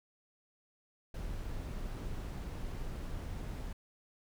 brown noise, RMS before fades -40 dBFS, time 1.14-3.73 s, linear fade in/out 5 ms, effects none

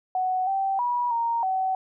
sine tone with pitch steps, 743 / 777 / 970 / 930 / 757 Hz, F#5 / G5 / B5 / A#5 / F#5, +7 / -16 / -31 / -4 / +39 cents, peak -22 dBFS, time 0.15-1.75 s, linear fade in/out 2 ms, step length 320 ms, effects none

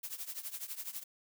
blue noise with tremolo, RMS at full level -39 dBFS, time 0.03-1.04 s, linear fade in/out 10 ms, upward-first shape triangle, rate 12 Hz, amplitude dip 90%, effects none

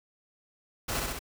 pink noise with echo, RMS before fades -32 dBFS, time 0.88-1 s, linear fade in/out 10 ms, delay 64 ms, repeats 3, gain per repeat -2 dB, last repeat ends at 1.192 s, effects none

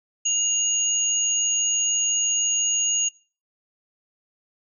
sine tone pair together, 2818 / 6693 Hz, F7 / G#8, +15 / +12 cents, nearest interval octave + minor third, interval 1497 cents, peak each -27 / -20 dBFS, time 0.25-3.09 s, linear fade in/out 10 ms, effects noise-tail reverb RT60 0.4 s tail -23 dB re dry

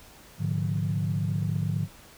sine tone cluster, 105.2 / 134.8 / 150 / 178.8 Hz, G#2 / C#3 / D3 / F3, +23 / -48 / +37 / +41 cents, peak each -28 / -36 / -28 / -31 dBFS, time 0.38-1.88 s, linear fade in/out 50 ms, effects tanh soft clip ceiling -17 dBFS + pink hiss -51 dBFS RMS until 2.17 s

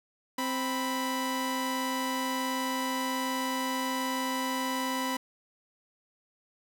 sawtooth tone pair together, 261.6 / 987.7 Hz, C4 / B5, 0 / 0 cents, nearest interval octave + major seventh, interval 2300 cents, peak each -28 dBFS, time 0.38-5.17 s, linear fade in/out 5 ms, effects none

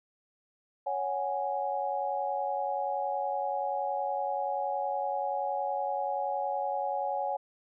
sine chord, C# suspended fourth, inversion none, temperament equal with one note detuned, 557.6 / 740 / 830.6 Hz, C#5 / F#5 / G#5, +10 / 0 / 0 cents, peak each -34 / -34 / -32 dBFS, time 0.86-7.37 s, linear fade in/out 10 ms, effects none

